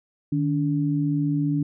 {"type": "tone pair together", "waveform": "sine", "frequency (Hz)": [152.07, 286.9], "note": ["D#3", "D4"], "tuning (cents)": [-39, -40], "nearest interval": "major seventh", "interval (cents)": 1099, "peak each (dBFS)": [-23, -23], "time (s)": [0.32, 1.63], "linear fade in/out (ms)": 5, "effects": []}